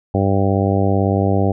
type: harmonic tone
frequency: 98 Hz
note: G2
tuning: in tune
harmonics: 1 / 2 / 3 / 4 / 5 / 6 / 7 / 8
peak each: -17 / -20 / -22 / -23 / -24 / -25 / -25 / -26 dBFS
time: 0.14-1.52 s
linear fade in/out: 5 ms
effects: none